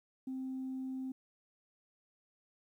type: tone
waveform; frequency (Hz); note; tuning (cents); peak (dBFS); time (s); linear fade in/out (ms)
sine; 261.6; C4; 0; -36; 0.27-1.12; 5
effects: tanh soft clip ceiling -34 dBFS + 12-bit